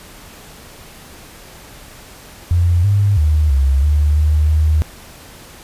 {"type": "tone with pitch steps", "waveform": "sine", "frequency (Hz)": [86.8, 101.1, 76.3, 67.8, 74.2, 76.1, 77.4], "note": ["F2", "G#2", "D#2", "C#2", "D2", "D#2", "D#2"], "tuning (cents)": [-10, -46, -33, -38, 18, -38, -9], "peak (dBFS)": -10, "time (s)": [2.51, 4.82], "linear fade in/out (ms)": 0, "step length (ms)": 330, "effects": ["pink hiss -39 dBFS RMS until 5.63 s", "resampled to 32000 Hz"]}